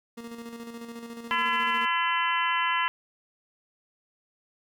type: tone with tremolo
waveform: 30% pulse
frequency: 233.1 Hz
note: A#3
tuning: in tune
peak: -34 dBFS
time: 0.17-1.86 s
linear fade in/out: 10 ms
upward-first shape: square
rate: 14 Hz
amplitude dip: 45%
type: harmonic tone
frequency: 338.1 Hz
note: E4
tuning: 44 cents sharp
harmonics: 3 / 4 / 5 / 6 / 7 / 8 / 9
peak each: -26 / -33 / -31 / -32 / -40 / -33 / -34 dBFS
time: 1.31-2.88 s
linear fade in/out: 0 ms
effects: none